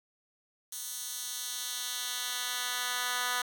10% pulse tone with high-pass filter sweep, 247.3 Hz, B3, 3 cents sharp, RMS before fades -35 dBFS, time 0.72-3.42 s, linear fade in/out 5 ms, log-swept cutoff 7000 to 1400 Hz, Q 0.86, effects none

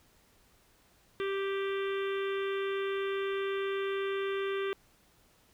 harmonic tone, 392 Hz, G4, in tune, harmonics 1 / 3 / 4 / 5 / 6 / 7 / 8 / 9, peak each -31 / -41 / -43 / -45 / -47 / -48 / -49 / -50 dBFS, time 1.2-4.73 s, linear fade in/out 0 ms, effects pink hiss -65 dBFS RMS until 5.53 s

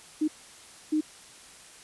sine tone bursts at uneven times, 307.6 Hz, D#4, 20 cents flat, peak -22 dBFS, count 2, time 0.21-0.28 / 0.92-1.01 s, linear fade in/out 10 ms, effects white hiss -50 dBFS RMS until 1.83 s + resampled to 24000 Hz

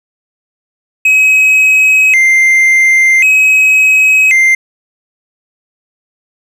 triangle tone with vibrato, 2308 Hz, D7, 31 cents flat, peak -3 dBFS, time 1.05-4.55 s, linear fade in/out 5 ms, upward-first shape square, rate 0.46 Hz, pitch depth 170 cents each way, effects none

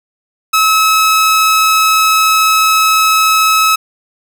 sawtooth tone, 1291 Hz, E6, 37 cents flat, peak -4 dBFS, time 0.53-3.76 s, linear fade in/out 10 ms, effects none

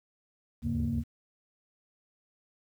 sine tone cluster, 73 / 78.2 / 100.4 / 139.1 / 232.4 Hz, D2 / D#2 / G2 / C#3 / A#3, -10 / +9 / +42 / +6 / -5 cents, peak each -37 / -34 / -35 / -34 / -30 dBFS, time 0.62-1.04 s, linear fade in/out 50 ms, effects tanh soft clip ceiling -20 dBFS + 10-bit

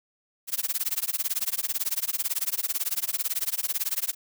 blue noise with tremolo, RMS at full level -25 dBFS, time 0.47-4.15 s, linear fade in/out 50 ms, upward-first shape sine, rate 18 Hz, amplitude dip 100%, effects none

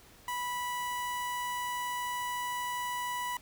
sawtooth tone with notch filter, 983 Hz, B5, 8 cents flat, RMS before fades -35 dBFS, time 0.28-3.37 s, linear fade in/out 2 ms, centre 4500 Hz, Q 1.6, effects pink hiss -57 dBFS RMS until 3.41 s

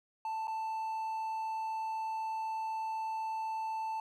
triangle tone with dropouts, 884 Hz, A5, 8 cents sharp, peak -32 dBFS, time 0.25-4 s, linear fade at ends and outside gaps 2 ms, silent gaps 0.472-0.479 s, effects none

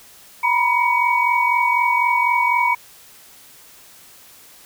sine tone cluster, 949 / 993 / 2252 Hz, A#5 / B5 / C#7, +31 / +9 / +27 cents, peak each -19 dBFS, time 0.43-2.75 s, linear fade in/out 10 ms, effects white hiss -46 dBFS RMS until 4.65 s

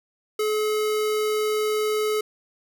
square tone, 427.5 Hz, A4, 50 cents flat, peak -22 dBFS, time 0.39-2.21 s, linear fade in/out 5 ms, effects none

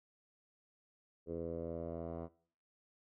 10% pulse tone with low-pass filter sweep, 83.4 Hz, E2, 21 cents sharp, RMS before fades -42 dBFS, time 1.26-2.29 s, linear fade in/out 50 ms, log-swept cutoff 450 to 780 Hz, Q 4, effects noise-tail reverb RT60 0.5 s tail -20 dB re dry

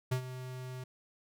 square tone with ADSR envelope, 127.9 Hz, C3, 39 cents flat, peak -28 dBFS, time 0.11-0.84 s, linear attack 12 ms, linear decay 87 ms, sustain -13 dB, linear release 6 ms, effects none

